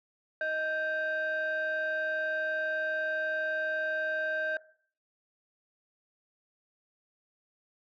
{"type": "tone pair together", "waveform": "sine", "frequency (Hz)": [625.5, 1568], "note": ["D#5", "G6"], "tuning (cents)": [9, 0], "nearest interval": "octave + major third", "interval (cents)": 1591, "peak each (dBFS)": [-31, -29], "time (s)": [0.41, 4.57], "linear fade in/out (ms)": 2, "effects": ["noise-tail reverb RT60 0.5 s tail -19 dB re dry", "tanh soft clip ceiling -25 dBFS"]}